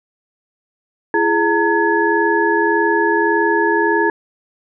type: tone cluster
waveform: sine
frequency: 337.3 / 419 / 912 / 1693 Hz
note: E4 / G#4 / A#5 / G#6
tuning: +40 / +15 / -38 / +33 cents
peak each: -18 dBFS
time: 1.14-4.1 s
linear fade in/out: 2 ms
effects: none